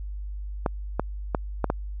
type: clicks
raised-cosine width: 1 ms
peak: -9 dBFS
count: 5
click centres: 0.662 / 0.996 / 1.348 / 1.643 / 1.701 s
effects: added 50 Hz sine -31 dBFS peak until 2 s